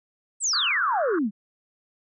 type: exponential sweep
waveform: sine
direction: down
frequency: 8570 to 188.1 Hz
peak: -21 dBFS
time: 0.4-1.31 s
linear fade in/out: 50 ms
type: band-pass noise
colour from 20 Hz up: white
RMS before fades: -32 dBFS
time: 0.53-1.19 s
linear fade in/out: 5 ms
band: 1100 to 1600 Hz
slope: 96 dB/octave
effects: none